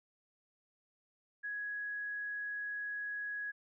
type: tone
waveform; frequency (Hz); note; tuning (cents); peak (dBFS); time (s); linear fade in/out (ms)
sine; 1669; G#6; +8; -37; 1.43-3.52; 20
effects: none